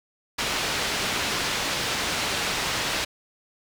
white low-pass noise, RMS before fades -27 dBFS, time 0.38-3.05 s, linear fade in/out 10 ms, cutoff 4300 Hz, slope 12 dB/octave, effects none

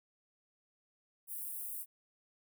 white high-pass noise, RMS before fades -42 dBFS, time 1.27-1.86 s, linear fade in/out 50 ms, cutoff 9100 Hz, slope 48 dB/octave, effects none

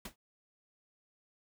pink noise with exponential decay, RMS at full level -38 dBFS, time 0.05-0.16 s, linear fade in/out 5 ms, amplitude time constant 22 ms, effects none

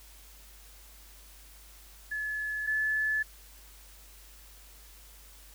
sine tone pair in turn, 1714 / 1728.9 Hz, A6 / A6, -46 / -31 cents, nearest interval unison, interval 15 cents, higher second, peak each -31 / -26 dBFS, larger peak second, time 2.11-2.67 / 2.67-3.23 s, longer neither, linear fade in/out 10 ms, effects added 50 Hz sine -53 dBFS peak until 5.54 s + white hiss -55 dBFS RMS until 5.54 s

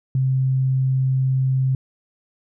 sine tone, 131.6 Hz, C3, 10 cents sharp, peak -16 dBFS, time 0.15-1.75 s, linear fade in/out 2 ms, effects none

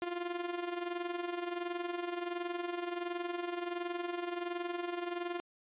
sawtooth tone with amplitude modulation, 349.2 Hz, F4, in tune, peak -29 dBFS, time 0.02-5.4 s, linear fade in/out 0 ms, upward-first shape sine, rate 21.4 Hz, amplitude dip 65%, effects resampled to 8000 Hz

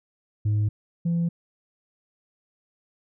sine tone pair in turn, 105.3 / 169.58 Hz, G#2 / E3, +24 / +49 cents, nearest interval minor sixth, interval 825 cents, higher second, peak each -17 / -19 dBFS, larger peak first, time 0.45-0.69 / 1.05-1.29 s, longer neither, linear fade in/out 10 ms, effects tanh soft clip ceiling -19 dBFS

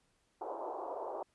white band-pass noise, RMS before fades -41 dBFS, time 0.41-1.23 s, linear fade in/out 5 ms, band 350 to 990 Hz, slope 48 dB/octave, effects pink hiss -75 dBFS RMS until 1.34 s + resampled to 24000 Hz

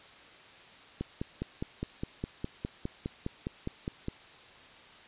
click train, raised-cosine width 3 ms, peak -20 dBFS, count 16, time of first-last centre 1.01-4.084 s, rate 4.88 Hz, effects white hiss -53 dBFS RMS until 5.07 s + resampled to 8000 Hz

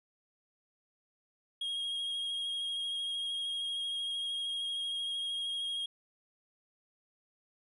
triangle tone with vibrato, 3266 Hz, G#7, 30 cents flat, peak -32 dBFS, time 1.61-5.86 s, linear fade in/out 5 ms, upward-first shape triangle, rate 13 Hz, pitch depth 22 cents each way, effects resampled to 32000 Hz

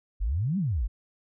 sine exponential two-way sweep, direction up then down, 42.86 to 208.2 to 43.28 Hz, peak -24 dBFS, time 0.2-0.88 s, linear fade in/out 20 ms, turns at 0.58 s, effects none

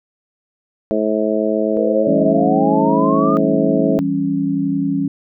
harmonic tone, 107.8 Hz, A2, 35 cents flat, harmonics 2 / 3 / 4 / 5 / 6, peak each -21 / -21 / -21 / -21 / -21 dBFS, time 0.91-3.99 s, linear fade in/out 0 ms
sine exponential sweep, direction up, 472.1 to 1246 Hz, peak -18 dBFS, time 1.77-3.37 s, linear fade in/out 0 ms
sine chord, C# diminished, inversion first, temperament equal, 164.81 / 196 / 277.2 Hz, E3 / G3 / C#4, 0 / 0 / 0 cents, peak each -23 / -22 / -17 dBFS, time 2.07-5.08 s, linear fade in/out 5 ms
effects none

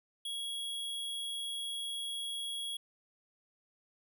square tone, 3322 Hz, G#7, in tune, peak -37 dBFS, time 0.25-2.77 s, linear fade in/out 5 ms, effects none

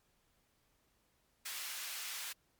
pink high-pass noise, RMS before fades -43 dBFS, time 1.45-2.33 s, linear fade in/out 10 ms, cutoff 1800 Hz, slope 12 dB/octave, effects pink hiss -75 dBFS RMS until 2.59 s + MP3 96 kbps

